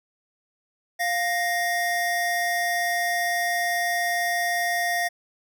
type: tone pair together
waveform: square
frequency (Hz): 699.9 / 1864.7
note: F5 / A#6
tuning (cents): +4 / 0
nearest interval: octave + perfect fourth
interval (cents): 1696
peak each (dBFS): -26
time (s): 0.99-5.09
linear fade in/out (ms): 20
effects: none